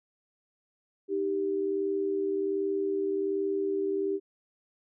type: tone pair together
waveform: sine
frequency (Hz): 310.7 / 392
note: D#4 / G4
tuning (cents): -2 / 0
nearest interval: major third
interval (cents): 402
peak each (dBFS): -34 / -27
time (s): 1.08-4.2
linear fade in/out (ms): 50
effects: none